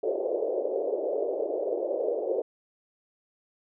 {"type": "band-pass noise", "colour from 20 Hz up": "white", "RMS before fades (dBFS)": -29, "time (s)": [0.03, 2.42], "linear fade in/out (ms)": 5, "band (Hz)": [370, 590], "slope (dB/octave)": 48, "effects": []}